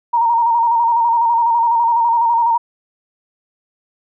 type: tone with vibrato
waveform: sine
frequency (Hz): 932.3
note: A#5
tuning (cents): 0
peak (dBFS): -11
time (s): 0.13-2.58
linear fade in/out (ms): 10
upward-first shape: square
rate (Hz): 12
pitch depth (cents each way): 34
effects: none